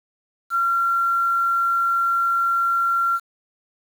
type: tone with quantisation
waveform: sine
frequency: 1371 Hz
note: F6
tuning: 32 cents flat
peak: -17 dBFS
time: 0.5-3.2 s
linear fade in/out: 50 ms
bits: 7
effects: none